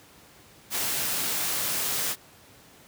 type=noise; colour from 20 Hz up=white; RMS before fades=-28 dBFS; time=0.7-2.16 s; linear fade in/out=50 ms; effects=pink hiss -53 dBFS RMS until 2.87 s + high-pass 80 Hz 12 dB/octave